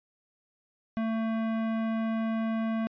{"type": "tone with hard clipping", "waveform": "sine", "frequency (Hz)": 223.8, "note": "A3", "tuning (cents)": 30, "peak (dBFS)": -29, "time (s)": [0.97, 2.87], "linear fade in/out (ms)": 0, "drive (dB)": 16, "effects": ["resampled to 11025 Hz"]}